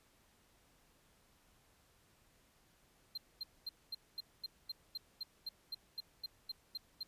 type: tone bursts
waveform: triangle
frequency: 4161 Hz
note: C8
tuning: 10 cents flat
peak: -38 dBFS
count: 16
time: 3.15-7.032 s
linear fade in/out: 5 ms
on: 27 ms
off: 230 ms
effects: pink hiss -70 dBFS RMS until 7.07 s + resampled to 32000 Hz